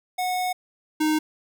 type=tone pair in turn; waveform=square; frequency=732 / 309 Hz; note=F#5 / D#4; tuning=-19 / -12 cents; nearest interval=octave + minor third; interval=1493 cents; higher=first; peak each=-24 / -20 dBFS; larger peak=second; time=0.18-0.53 / 1-1.19 s; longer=first; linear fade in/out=10 ms; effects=none